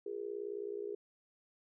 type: tone with amplitude modulation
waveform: sine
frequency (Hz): 409.5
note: G#4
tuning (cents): -24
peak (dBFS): -34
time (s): 0.06-0.95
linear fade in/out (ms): 5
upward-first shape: sine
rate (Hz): 59.2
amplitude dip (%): 90
effects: none